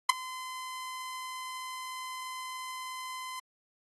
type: tone with ADSR envelope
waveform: sawtooth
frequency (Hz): 1027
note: C6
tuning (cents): -33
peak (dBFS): -11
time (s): 0.09-3.4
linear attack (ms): 7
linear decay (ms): 8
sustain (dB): -23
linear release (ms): 11
effects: AAC 32 kbps